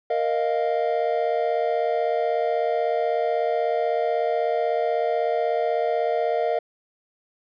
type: chord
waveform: triangle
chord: Bb suspended fourth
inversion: none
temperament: equal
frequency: 466.2 / 622.3 / 698.5 Hz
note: Bb4 / Eb5 / F5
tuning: 0 / 0 / 0 cents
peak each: -23 dBFS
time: 0.1-6.59 s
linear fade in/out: 5 ms
effects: resampled to 11025 Hz

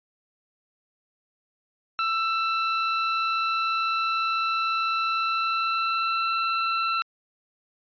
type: tone with pitch glide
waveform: sawtooth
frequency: 1331 to 1341 Hz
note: E6 to E6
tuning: +16 to +29 cents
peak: -19 dBFS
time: 1.99-7.02 s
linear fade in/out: 0 ms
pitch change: +13 cents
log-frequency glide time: 5.06-6.31 s
effects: resampled to 11025 Hz

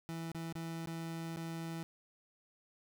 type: tone with dropouts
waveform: 30% pulse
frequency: 164.81 Hz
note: E3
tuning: in tune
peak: -37 dBFS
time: 0.09-1.83 s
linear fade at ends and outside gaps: 0 ms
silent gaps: 0.317-0.347 / 0.526-0.553 / 0.86-0.873 / 1.361-1.371 s
effects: none

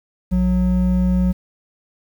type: tone pair together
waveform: triangle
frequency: 61 / 182.8 Hz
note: B1 / F#3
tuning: -21 / -21 cents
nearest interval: octave + perfect fifth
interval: 1900 cents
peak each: -17 / -13 dBFS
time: 0.31-1.33 s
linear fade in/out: 20 ms
effects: 8-bit

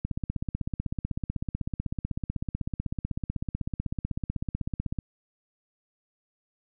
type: click train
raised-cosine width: 5 ms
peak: -17 dBFS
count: 80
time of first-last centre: 0.05-4.987 s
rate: 16 Hz
effects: none

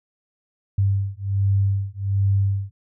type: beating tone pair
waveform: sine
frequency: 98 / 99.3 Hz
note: G2 / G2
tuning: 0 / +23 cents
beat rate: 1.3 Hz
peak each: -21 dBFS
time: 0.78-2.71 s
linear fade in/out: 5 ms
effects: none

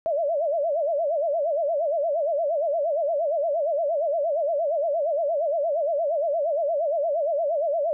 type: tone with vibrato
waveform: sine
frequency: 618 Hz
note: D#5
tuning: 12 cents flat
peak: -21 dBFS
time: 0.06-7.93 s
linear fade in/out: 0 ms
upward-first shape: sine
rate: 8.6 Hz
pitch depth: 180 cents each way
effects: none

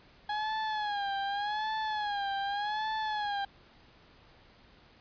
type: tone with vibrato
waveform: 35% pulse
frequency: 830.6 Hz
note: G#5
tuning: in tune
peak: -29 dBFS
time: 0.29-3.45 s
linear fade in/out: 5 ms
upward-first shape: sine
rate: 0.85 Hz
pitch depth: 88 cents each way
effects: pink hiss -59 dBFS RMS until 5 s + resampled to 11025 Hz

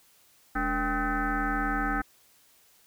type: tone with frequency modulation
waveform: sine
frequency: 784 Hz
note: G5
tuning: in tune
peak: -25 dBFS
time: 0.55-2.02 s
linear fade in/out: 10 ms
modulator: 248 Hz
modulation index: 3.7
effects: white hiss -61 dBFS RMS until 2.86 s

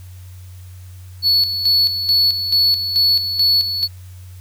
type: tone with tremolo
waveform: triangle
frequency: 4416 Hz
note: C#8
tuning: 7 cents flat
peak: -10 dBFS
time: 1.22-3.88 s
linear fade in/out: 50 ms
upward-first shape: square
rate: 2.3 Hz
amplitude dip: 60%
effects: added 91 Hz sine -34 dBFS peak until 4.4 s + white hiss -50 dBFS RMS until 4.4 s

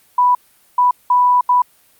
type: tone bursts at uneven times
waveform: sine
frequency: 987.8 Hz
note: B5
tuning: in tune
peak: -9 dBFS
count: 4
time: 0.18-0.35 / 0.78-0.91 / 1.1-1.41 / 1.49-1.62 s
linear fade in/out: 5 ms
effects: white hiss -53 dBFS RMS until 1.99 s + Opus 32 kbps

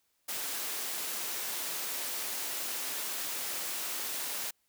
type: high-pass noise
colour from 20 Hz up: white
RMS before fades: -36 dBFS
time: 0.28-4.51 s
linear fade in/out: 10 ms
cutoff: 270 Hz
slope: 12 dB/octave
effects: white hiss -75 dBFS RMS until 4.68 s

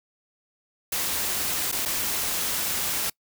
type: noise with dropouts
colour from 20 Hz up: white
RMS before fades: -27 dBFS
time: 0.92-3.1 s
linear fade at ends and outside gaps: 5 ms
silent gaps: 1.716-1.724 / 1.853-1.857 s
effects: noise-tail reverb RT60 0.1 s tail -25 dB re dry

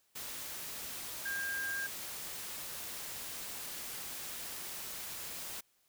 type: tone in noise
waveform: sine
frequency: 1605 Hz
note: G6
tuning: 40 cents sharp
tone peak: -35 dBFS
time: 1.25-1.87 s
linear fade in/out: 10 ms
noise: white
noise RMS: -43 dBFS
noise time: 0.15-5.61 s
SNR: +5 dB
effects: white hiss -73 dBFS RMS until 5.88 s

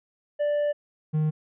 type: tone pair in turn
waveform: triangle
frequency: 587.3 / 154.44 Hz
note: D5 / D#3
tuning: 0 / -13 cents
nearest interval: octave + major seventh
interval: 2313 cents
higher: first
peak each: -20 / -19 dBFS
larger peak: second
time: 0.39-0.73 / 1.13-1.31 s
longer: first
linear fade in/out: 20 ms
effects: resampled to 8000 Hz

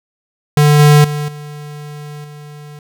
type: tone with level steps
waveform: square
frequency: 148.1 Hz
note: D3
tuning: 15 cents sharp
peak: -7 / -5 / -18 / -28 / -32 dBFS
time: 0.57-2.79 s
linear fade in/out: 2 ms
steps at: 0.79 / 1.04 / 1.28 / 2.24 s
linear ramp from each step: 5 ms
effects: none

